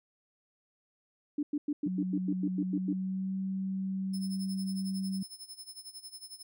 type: tone bursts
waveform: sine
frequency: 293.7 Hz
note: D4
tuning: in tune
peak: -28 dBFS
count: 11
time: 1.38-2.93 s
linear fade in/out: 5 ms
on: 50 ms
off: 100 ms
type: tone with pitch glide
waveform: sine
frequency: 185.1 to 191.07 Hz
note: F#3 to G3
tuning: +1 to -44 cents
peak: -31 dBFS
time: 1.86-5.23 s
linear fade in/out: 5 ms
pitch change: +55 cents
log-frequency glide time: 2.62-3.36 s
type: tone with tremolo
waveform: 25% pulse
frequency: 5230 Hz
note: E8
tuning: 15 cents flat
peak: -37 dBFS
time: 4.13-6.43 s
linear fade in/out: 10 ms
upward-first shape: sine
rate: 11 Hz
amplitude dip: 85%
effects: none